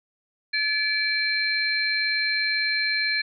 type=tone cluster; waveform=sine; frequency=1719 / 2323 / 4151 Hz; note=A6 / D7 / C8; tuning=-41 / -20 / -15 cents; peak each=-26 dBFS; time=0.53-3.22 s; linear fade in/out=10 ms; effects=none